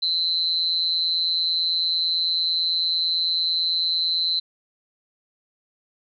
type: tone with amplitude modulation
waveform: sine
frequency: 4060 Hz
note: B7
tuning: 47 cents sharp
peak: -16 dBFS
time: 0.02-4.4 s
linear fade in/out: 10 ms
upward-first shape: sine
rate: 169 Hz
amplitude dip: 85%
effects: none